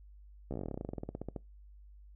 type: slowing click train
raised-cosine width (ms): 2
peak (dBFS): -25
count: 24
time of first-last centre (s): 0.51-1.363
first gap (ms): 14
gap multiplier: 1.08
effects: noise-tail reverb RT60 0.2 s tail -23 dB re dry + added 50 Hz sine -52 dBFS peak until 2.15 s